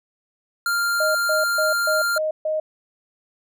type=tone; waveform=square; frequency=1395 Hz; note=F6; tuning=2 cents flat; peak=-20 dBFS; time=0.66-2.18 s; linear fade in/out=2 ms
type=tone bursts; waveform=sine; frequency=622.3 Hz; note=D#5; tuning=in tune; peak=-20 dBFS; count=6; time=1-2.6 s; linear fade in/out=5 ms; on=150 ms; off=140 ms
effects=none